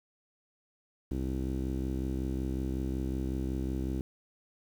sawtooth tone with low-pass filter, 65.41 Hz, C2, in tune, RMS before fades -33 dBFS, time 1.11-4.01 s, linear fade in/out 0 ms, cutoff 320 Hz, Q 3.2, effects 9-bit

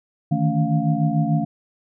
sine tone cluster, 151.9 / 158.7 / 220.9 / 281.6 / 701 Hz, D#3 / D#3 / A3 / C#4 / F5, -41 / +35 / +7 / +27 / +6 cents, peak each -22 / -21 / -24 / -26 / -28 dBFS, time 0.31-1.45 s, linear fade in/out 10 ms, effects none

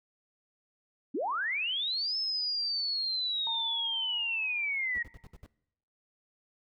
sine linear two-way sweep, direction up then down, 220 to 5260 to 1868 Hz, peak -29 dBFS, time 1.14-5.03 s, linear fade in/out 10 ms, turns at 2.17 s
sine tone with exponential decay, 913 Hz, A#5, 36 cents flat, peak -35 dBFS, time 3.47-5.31 s, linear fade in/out 0 ms, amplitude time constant 400 ms
brown noise bursts, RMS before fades -48 dBFS, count 6, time 4.95-5.461 s, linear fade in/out 0 ms, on 31 ms, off 65 ms
effects noise-tail reverb RT60 0.8 s tail -21 dB re dry

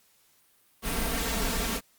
pink noise with comb filter, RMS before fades -29 dBFS, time 0.82-1.81 s, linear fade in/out 50 ms, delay 4.4 ms, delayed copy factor +0.85, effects white hiss -64 dBFS RMS until 1.98 s + Opus 48 kbps

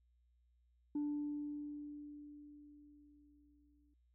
sine tone with exponential decay, 293.7 Hz, D4, in tune, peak -33 dBFS, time 0.95-3.94 s, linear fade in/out 5 ms, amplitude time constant 650 ms, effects tanh soft clip ceiling -33 dBFS + added 60 Hz sine -70 dBFS peak until 4.14 s

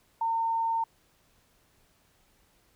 sine tone, 910 Hz, A#5, 42 cents flat, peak -25 dBFS, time 0.21-0.84 s, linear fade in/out 5 ms, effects pink hiss -66 dBFS RMS until 2.75 s

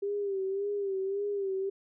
sine tone with vibrato, 395.5 Hz, G4, 15 cents sharp, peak -29 dBFS, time 0.02-1.7 s, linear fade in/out 10 ms, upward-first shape sine, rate 1.8 Hz, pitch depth 62 cents each way, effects none

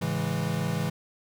square chord, A major seventh, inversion none, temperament equal with one note detuned, 108.3 / 138.59 / 164.81 / 207.7 Hz, A2 / C#3 / E3 / G#3, -27 / 0 / 0 / 0 cents, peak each -35 / -33 / -30 / -35 dBFS, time 0.01-0.9 s, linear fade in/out 10 ms, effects none

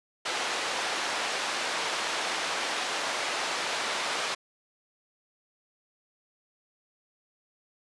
pink band-pass noise, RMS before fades -31 dBFS, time 0.25-4.35 s, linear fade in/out 10 ms, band 640 to 5500 Hz, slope 12 dB/octave, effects resampled to 24000 Hz

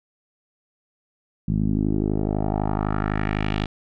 10% pulse tone with low-pass filter sweep, 51.91 Hz, G#1, in tune, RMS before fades -23 dBFS, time 1.48-3.66 s, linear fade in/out 5 ms, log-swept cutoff 180 to 3500 Hz, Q 2.2, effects none

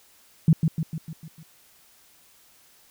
sine tone with echo, 159.7 Hz, D#3, 45 cents sharp, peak -12 dBFS, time 0.48-0.53 s, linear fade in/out 2 ms, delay 150 ms, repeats 6, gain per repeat -5 dB, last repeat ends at 1.43 s, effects white hiss -57 dBFS RMS until 2.9 s

